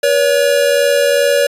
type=tone pair together; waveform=square; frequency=483.8 / 566.3 Hz; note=B4 / C#5; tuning=-36 / +37 cents; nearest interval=minor third; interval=273 cents; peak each=-16 / -12 dBFS; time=0.03-1.47 s; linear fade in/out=5 ms; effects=resampled to 32000 Hz